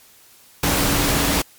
sine tone in noise, 282.6 Hz, C#4, 34 cents sharp, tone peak -26 dBFS, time 0.63-1.42 s, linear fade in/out 5 ms, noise pink, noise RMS -19 dBFS, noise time 0.63-1.42 s, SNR -10 dB, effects white hiss -50 dBFS RMS until 1.58 s + MP3 96 kbps

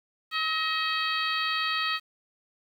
harmonic tone with a mistuned harmonic, 639 Hz, D#5, 46 cents sharp, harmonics 2 / 3 / 4 / 5 / 6 / 7, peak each -30 / -32 / -33 / -34 / -35 / -35 dBFS, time 0.31-2 s, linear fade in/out 50 ms, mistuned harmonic 3, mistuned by -28 cents, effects 9-bit

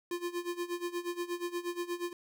square tone with tremolo, 349.2 Hz, F4, in tune, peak -32 dBFS, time 0.11-2.13 s, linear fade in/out 2 ms, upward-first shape sine, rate 8.4 Hz, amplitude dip 85%, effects none

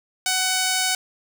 5% pulse tone, 748 Hz, F#5, 19 cents sharp, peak -8 dBFS, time 0.26-0.95 s, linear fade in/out 2 ms, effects none

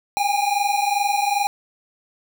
square tone pair together, 800 / 822.5 Hz, G5 / G#5, +35 / -17 cents, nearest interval unison, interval 48 cents, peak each -22 dBFS, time 0.17-1.47 s, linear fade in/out 0 ms, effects none

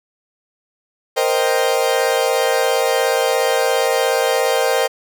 40% pulse chord, C minor seventh, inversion third, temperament equal, 466.2 / 523.3 / 622.3 / 784 Hz, Bb4 / C5 / Eb5 / G5, 0 / 0 / 0 / 0 cents, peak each -19 / -18 / -21 / -21 dBFS, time 1.16-4.88 s, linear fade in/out 20 ms, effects none

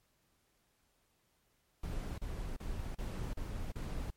brown noise bursts, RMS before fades -39 dBFS, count 6, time 1.83-4.105 s, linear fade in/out 5 ms, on 350 ms, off 35 ms, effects pink hiss -75 dBFS RMS until 4.16 s + MP3 64 kbps

